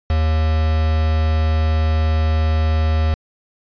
triangle tone with quantisation, 78.6 Hz, D#2, 18 cents sharp, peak -12 dBFS, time 0.1-3.14 s, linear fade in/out 0 ms, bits 4, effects resampled to 11025 Hz

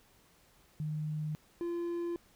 sine / triangle tone pair in turn, 153.1 / 343.7 Hz, D#3 / F4, -28 / -28 cents, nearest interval octave + major second, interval 1400 cents, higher second, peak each -33 / -31 dBFS, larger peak second, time 0.8-1.35 / 1.61-2.16 s, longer neither, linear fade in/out 0 ms, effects pink hiss -65 dBFS RMS until 2.35 s

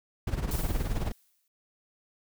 brown noise with tremolo, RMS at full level -27 dBFS, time 0.27-1.12 s, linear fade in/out 5 ms, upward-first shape sine, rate 19 Hz, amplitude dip 70%
blue noise with exponential decay, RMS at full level -36 dBFS, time 0.51-1.48 s, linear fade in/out 2 ms, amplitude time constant 210 ms
effects none

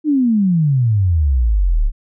sine exponential sweep, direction down, 314 to 33 Hz, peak -11 dBFS, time 0.04-1.92 s, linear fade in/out 50 ms, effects none

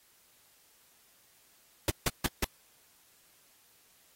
pink noise bursts, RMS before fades -27 dBFS, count 4, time 1.88-2.444 s, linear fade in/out 2 ms, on 21 ms, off 160 ms, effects white hiss -64 dBFS RMS until 4.15 s + AAC 48 kbps

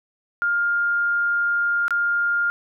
sine tone with dropouts, 1407 Hz, F6, 12 cents sharp, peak -18 dBFS, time 0.42-2.5 s, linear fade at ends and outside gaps 0 ms, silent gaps 1.881-1.907 s, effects none

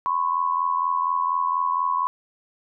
sine tone pair together, 1006 / 1090.2 Hz, B5 / C#6, +32 / -29 cents, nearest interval minor second, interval 139 cents, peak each -23 dBFS, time 0.06-2.07 s, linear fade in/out 0 ms, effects none

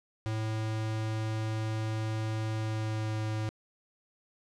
square tone with pitch glide, 109.7 to 108.57 Hz, A2 to A2, -5 to -23 cents, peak -31 dBFS, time 0.26-3.49 s, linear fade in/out 0 ms, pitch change -18 cents, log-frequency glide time 2.53-3.2 s, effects low-pass 7000 Hz 12 dB/octave

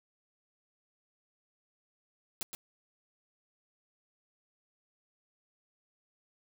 white noise with echo, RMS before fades -36 dBFS, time 2.41-2.43 s, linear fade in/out 0 ms, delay 120 ms, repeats 1, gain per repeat -6 dB, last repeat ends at 2.55 s, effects none

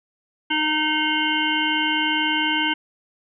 harmonic tone with a mistuned harmonic, 307.4 Hz, D#4, 21 cents flat, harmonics 1 / 3 / 5 / 7 / 9 / 10, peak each -26 / -26 / -26 / -26 / -26 / -26 dBFS, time 0.5-2.74 s, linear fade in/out 10 ms, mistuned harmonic 9, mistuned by +23 cents, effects none

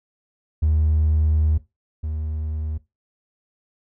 triangle tone pair in turn, 77.4 / 77.4 Hz, D#2 / D#2, -9 / -9 cents, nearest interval unison, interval 0 cents, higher neither, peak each -13 / -22 dBFS, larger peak first, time 0.62-1.58 / 2.03-2.78 s, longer first, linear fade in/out 10 ms, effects noise-tail reverb RT60 0.2 s tail -17 dB re dry + tanh soft clip ceiling -10 dBFS

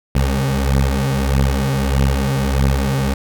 20% pulse beating tone pair, 66.7 / 68.3 Hz, C2 / C#2, +34 / -25 cents, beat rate 1.6 Hz, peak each -13 / -12 dBFS, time 0.15-3.14 s, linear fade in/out 5 ms, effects none

